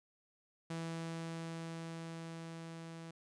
sawtooth tone with level ramp, 164.81 Hz, E3, in tune, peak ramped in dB -35 to -43 dBFS, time 0.7-3.11 s, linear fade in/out 5 ms, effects resampled to 22050 Hz

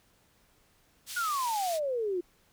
pink band-pass noise, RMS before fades -40 dBFS, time 1.06-1.8 s, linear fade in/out 50 ms, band 3500 to 14000 Hz, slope 12 dB/octave
sine exponential sweep, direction down, 1480 to 342.3 Hz, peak -28 dBFS, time 1.16-2.21 s, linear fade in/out 10 ms
effects pink hiss -66 dBFS RMS until 2.52 s

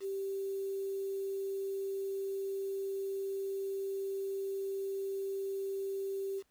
sine tone with quantisation, 390.2 Hz, G4, 8 cents flat, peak -34 dBFS, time 0-6.43 s, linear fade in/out 50 ms, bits 9, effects pink hiss -75 dBFS RMS until 6.5 s

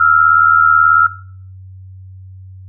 sine tone pair together, 1318.5 / 1396.9 Hz, E6 / F6, 0 / 0 cents, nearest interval minor second, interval 100 cents, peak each -10 dBFS, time 0-1.07 s, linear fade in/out 5 ms, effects noise-tail reverb RT60 0.5 s tail -17 dB re dry + added 94 Hz sine -32 dBFS peak until 2.68 s

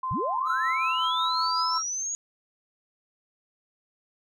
sine tone with pitch glide, 1037 to 1004 Hz, C6 to B5, -16 to +28 cents, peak -27 dBFS, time 0.03-1.78 s, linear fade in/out 5 ms, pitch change -56 cents, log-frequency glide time 0.8-1.09 s
sine linear sweep, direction up, 82.41 to 6750 Hz, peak -28 dBFS, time 0.11-2.15 s, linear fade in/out 0 ms
triangle tone with tremolo, 1318.5 Hz, E6, in tune, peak -24 dBFS, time 0.45-1.83 s, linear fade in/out 50 ms, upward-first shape sine, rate 5.4 Hz, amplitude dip 35%
effects none

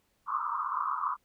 white band-pass noise, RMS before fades -32 dBFS, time 0.26-1.17 s, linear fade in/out 50 ms, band 970 to 1300 Hz, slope 96 dB/octave, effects pink hiss -73 dBFS RMS until 1.24 s

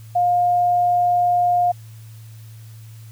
sine tone, 709 Hz, F5, 26 cents sharp, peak -14 dBFS, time 0.15-1.72 s, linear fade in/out 10 ms, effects added 111 Hz sine -37 dBFS peak until 3.11 s + white hiss -52 dBFS RMS until 3.11 s

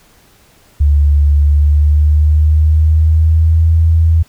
sine tone with pitch glide, 72.6 to 81.49 Hz, D2 to E2, -19 to -19 cents, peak -6 dBFS, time 0.8-4.23 s, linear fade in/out 10 ms, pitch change +200 cents, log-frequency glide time 1.39-3.68 s, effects pink hiss -48 dBFS RMS until 4.28 s

